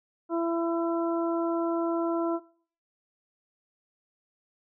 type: harmonic tone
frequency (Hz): 335.2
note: E4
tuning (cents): +29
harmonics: 1 / 2 / 3 / 4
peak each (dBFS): -26 / -32 / -36 / -38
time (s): 0.29-2.4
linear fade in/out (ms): 50
effects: noise-tail reverb RT60 0.5 s tail -21 dB re dry